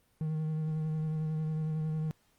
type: tone with vibrato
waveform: triangle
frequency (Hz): 156.4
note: D#3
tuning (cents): +9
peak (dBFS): -28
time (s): 0.21-2.11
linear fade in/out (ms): 0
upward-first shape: sine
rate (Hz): 11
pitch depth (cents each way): 19
effects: pink hiss -70 dBFS RMS until 2.38 s + Opus 32 kbps